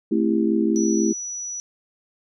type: chord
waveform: sine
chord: A minor seventh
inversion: none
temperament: just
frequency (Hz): 220 / 264 / 330 / 396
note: A3 / C4 / E4 / G4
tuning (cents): 0 / +16 / +2 / +18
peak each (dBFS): -21 / -26 / -21 / -26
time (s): 0.11-1.13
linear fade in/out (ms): 10
type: tone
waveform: sine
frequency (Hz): 5890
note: F#8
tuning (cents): -9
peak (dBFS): -28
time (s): 0.76-1.6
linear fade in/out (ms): 0
effects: none